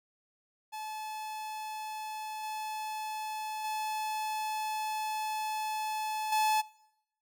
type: tone with level steps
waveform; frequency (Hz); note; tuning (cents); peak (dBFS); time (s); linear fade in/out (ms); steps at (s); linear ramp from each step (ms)
45% pulse; 863; A5; -34; -38 / -36 / -33 / -26; 0.72-6.62; 20; 2.43 / 3.64 / 6.32; 5
effects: noise-tail reverb RT60 0.8 s tail -21 dB re dry